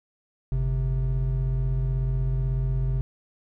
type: tone pair together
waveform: triangle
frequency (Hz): 49.14 / 131.2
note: G1 / C3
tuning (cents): +5 / +5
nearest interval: octave + perfect fourth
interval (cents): 1700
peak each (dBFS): -23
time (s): 0.52-3.01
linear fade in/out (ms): 0
effects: none